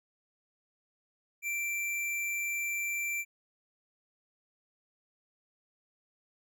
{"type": "tone", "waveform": "square", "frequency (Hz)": 2349, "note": "D7", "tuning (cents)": 0, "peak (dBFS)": -32, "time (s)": [1.42, 3.25], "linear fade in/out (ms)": 50, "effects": []}